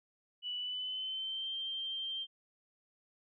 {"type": "tone with pitch glide", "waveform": "sine", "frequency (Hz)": [2960, 3154], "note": ["F#7", "G7"], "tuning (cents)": [0, 10], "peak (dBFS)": -36, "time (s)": [0.42, 2.27], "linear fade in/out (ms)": 50, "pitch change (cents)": 110, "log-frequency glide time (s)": [0.57, 1.52], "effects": []}